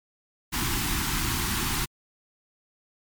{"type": "band-stop noise", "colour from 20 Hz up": "pink", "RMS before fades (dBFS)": -27, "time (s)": [0.52, 1.86], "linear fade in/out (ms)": 20, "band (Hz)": [360, 830], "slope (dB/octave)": 48, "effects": ["MP3 96 kbps"]}